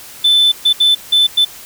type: tone bursts at uneven times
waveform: sine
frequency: 3520 Hz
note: A7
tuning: in tune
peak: -5 dBFS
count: 5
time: 0.24-0.52 / 0.65-0.73 / 0.8-0.95 / 1.12-1.27 / 1.37-1.45 s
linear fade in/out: 10 ms
effects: tanh soft clip ceiling -6 dBFS + white hiss -35 dBFS RMS until 1.65 s